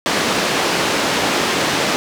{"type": "band-pass noise", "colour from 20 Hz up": "pink", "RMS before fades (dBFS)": -18, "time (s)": [0.06, 1.96], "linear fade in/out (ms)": 0, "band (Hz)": [240, 5800], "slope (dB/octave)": 12, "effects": []}